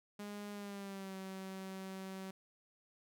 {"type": "tone with pitch glide", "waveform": "sawtooth", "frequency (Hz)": [205.5, 190.63], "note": ["G#3", "G3"], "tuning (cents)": [-18, -48], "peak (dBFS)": -40, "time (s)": [0.19, 2.31], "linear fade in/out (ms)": 5, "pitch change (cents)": -130, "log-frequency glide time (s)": [0.52, 1.15], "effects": []}